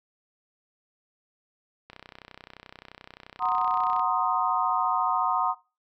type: click train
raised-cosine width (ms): 0.3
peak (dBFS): -27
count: 67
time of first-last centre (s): 1.9-3.995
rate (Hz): 31.5
type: chord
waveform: sine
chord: C half-diminished seventh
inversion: second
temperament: equal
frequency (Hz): 740 / 932.3 / 1046.5 / 1244.5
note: Gb5 / Bb5 / C6 / Eb6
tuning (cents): 0 / 0 / 0 / 0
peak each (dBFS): -28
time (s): 3.39-5.55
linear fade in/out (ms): 50
effects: noise-tail reverb RT60 0.3 s tail -21 dB re dry